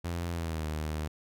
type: tone with pitch glide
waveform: sawtooth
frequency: 85.6 to 77.15 Hz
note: F2 to D#2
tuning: -34 to -14 cents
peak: -28 dBFS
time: 0.04-1.08 s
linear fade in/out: 10 ms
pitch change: -180 cents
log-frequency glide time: 0.32-0.67 s
effects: none